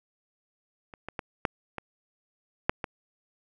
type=clicks; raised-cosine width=0.5 ms; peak=-29 / -21 / -17 / -9 / -19 / -6 / -16 dBFS; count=7; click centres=0.938 / 1.086 / 1.192 / 1.452 / 1.783 / 2.695 / 2.842 s; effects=none